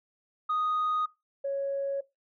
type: tone pair in turn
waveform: sine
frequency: 1243 / 553.7 Hz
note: D#6 / C#5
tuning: -2 / -2 cents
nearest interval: octave + major second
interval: 1400 cents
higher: first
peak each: -24 / -27 dBFS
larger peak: first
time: 0.49-1.06 / 1.44-2.01 s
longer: neither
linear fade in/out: 10 ms
effects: noise-tail reverb RT60 0.2 s tail -18 dB re dry + tanh soft clip ceiling -23 dBFS